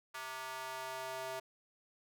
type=tone with high-pass filter sweep; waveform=square; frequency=130.81 Hz; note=C3; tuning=in tune; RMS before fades=-43 dBFS; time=0.14-1.4 s; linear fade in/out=10 ms; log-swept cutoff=1200 to 620 Hz; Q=1.8; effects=none